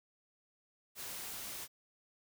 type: noise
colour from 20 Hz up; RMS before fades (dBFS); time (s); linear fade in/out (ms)
white; -44; 0.95-1.68; 50
effects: none